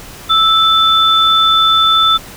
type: tone pair together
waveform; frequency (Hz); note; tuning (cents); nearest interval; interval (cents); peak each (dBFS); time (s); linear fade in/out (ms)
sine; 1318.5 / 3520; E6 / A7; 0 / 0; octave + perfect fourth; 1700; -10; 0.29-2.18; 20
effects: pink hiss -33 dBFS RMS until 2.36 s